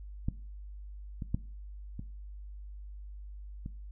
clicks, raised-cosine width 5 ms, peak -18 / -25 / -17 / -26 / -27 dBFS, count 5, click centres 0.285 / 1.222 / 1.345 / 1.994 / 3.661 s, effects noise-tail reverb RT60 0.4 s tail -18 dB re dry + added 50 Hz sine -42 dBFS peak until 3.91 s

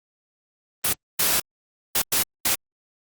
white noise bursts at uneven times, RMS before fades -21 dBFS, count 5, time 0.84-0.93 / 1.19-1.4 / 1.95-2.02 / 2.12-2.23 / 2.45-2.55 s, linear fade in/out 5 ms, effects Opus 24 kbps

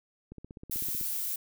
click train, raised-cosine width 3 ms, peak -31 dBFS, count 12, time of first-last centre 0.32-1.012 s, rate 15.9 Hz
violet noise, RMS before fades -33 dBFS, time 0.71-1.36 s, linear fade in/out 5 ms
effects none

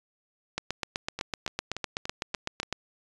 two click trains, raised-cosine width 0.2 ms, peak -12 / -17 dBFS, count 18 / 6, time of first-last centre 0.58-2.726 / 1.19-2.631 s, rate 7.92 / 3.47 Hz, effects resampled to 22050 Hz

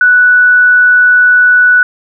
sine tone, 1480 Hz, F#6, in tune, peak -3 dBFS, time 0.01-1.83 s, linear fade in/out 2 ms, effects none

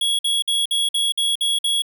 square tone bursts, 3337 Hz, G#7, 8 cents sharp, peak -18 dBFS, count 8, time 0.01-1.821 s, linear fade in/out 5 ms, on 180 ms, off 53 ms, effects none

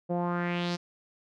sawtooth tone with low-pass filter sweep, 174.61 Hz, F3, in tune, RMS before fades -30 dBFS, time 0.09-0.77 s, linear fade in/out 20 ms, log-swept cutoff 560 to 5500 Hz, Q 3, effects none

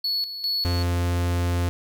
triangle tone with tremolo, 4400 Hz, C#8, 14 cents flat, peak -21 dBFS, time 0.04-0.83 s, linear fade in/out 5 ms, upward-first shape square, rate 2.5 Hz, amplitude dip 65%
45% pulse tone, 87.4 Hz, F2, 2 cents sharp, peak -21 dBFS, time 0.65-1.69 s, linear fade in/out 0 ms
effects none

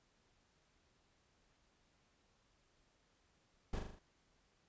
brown noise with echo, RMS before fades -40 dBFS, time 3.73-3.79 s, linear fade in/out 5 ms, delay 40 ms, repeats 5, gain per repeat -4 dB, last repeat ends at 3.99 s, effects pink hiss -75 dBFS RMS until 4.68 s + resampled to 16000 Hz

